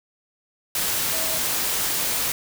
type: tone in noise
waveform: sine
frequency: 644 Hz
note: E5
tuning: 41 cents flat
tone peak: -33 dBFS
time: 1.13-1.38 s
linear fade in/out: 2 ms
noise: white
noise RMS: -24 dBFS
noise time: 0.75-2.32 s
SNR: -12 dB
effects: none

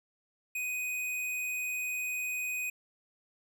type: tone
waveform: square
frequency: 2496 Hz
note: D#7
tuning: 5 cents sharp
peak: -33 dBFS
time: 0.55-2.7 s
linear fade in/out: 5 ms
effects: none

